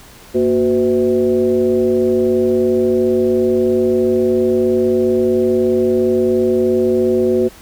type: tone with frequency modulation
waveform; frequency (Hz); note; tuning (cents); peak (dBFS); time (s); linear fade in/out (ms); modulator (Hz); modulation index
sine; 370; F#4; 0; -11; 0.34-7.49; 20; 137; 1
effects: pink hiss -41 dBFS RMS until 7.61 s